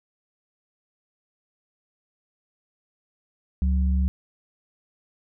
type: tone pair together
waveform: sine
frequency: 69.24 / 185 Hz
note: C#2 / F#3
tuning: -1 / 0 cents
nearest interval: octave + perfect fourth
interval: 1701 cents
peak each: -19 / -28 dBFS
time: 3.62-4.08 s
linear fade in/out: 0 ms
effects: none